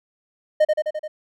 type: tone with echo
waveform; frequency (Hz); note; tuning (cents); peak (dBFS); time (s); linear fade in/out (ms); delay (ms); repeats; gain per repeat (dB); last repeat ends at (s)
triangle; 614; D#5; -23; -10; 0.6-0.65; 10; 86; 5; -3; 1.08
effects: none